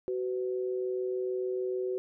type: tone pair together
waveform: sine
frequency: 375.4 / 502.1 Hz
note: F#4 / B4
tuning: +25 / +29 cents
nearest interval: perfect fourth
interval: 504 cents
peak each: -30 / -37 dBFS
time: 0.08-1.98 s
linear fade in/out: 0 ms
effects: none